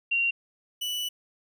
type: tone pair in turn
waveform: sine / 40% pulse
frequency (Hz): 2759 / 2964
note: F7 / F#7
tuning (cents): -22 / +2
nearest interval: minor second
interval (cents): 124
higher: second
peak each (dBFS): -22 / -28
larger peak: first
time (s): 0.11-0.31 / 0.81-1.09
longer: second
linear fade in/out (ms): 10
effects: none